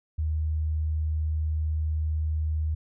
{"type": "tone", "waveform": "sine", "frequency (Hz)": 77.78, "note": "D#2", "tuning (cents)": 0, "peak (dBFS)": -24, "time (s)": [0.18, 2.75], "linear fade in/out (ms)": 10, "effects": []}